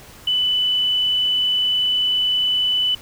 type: tone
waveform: sine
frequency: 2990 Hz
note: F#7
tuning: 17 cents sharp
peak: -16 dBFS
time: 0.27-2.95 s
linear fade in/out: 5 ms
effects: pink hiss -43 dBFS RMS until 3.01 s